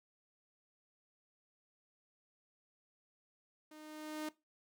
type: tone with level ramp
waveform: sawtooth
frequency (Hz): 307.1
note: D#4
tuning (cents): -23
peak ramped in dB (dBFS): -50 to -34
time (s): 3.71-4.29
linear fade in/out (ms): 5
effects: noise-tail reverb RT60 0.2 s tail -17 dB re dry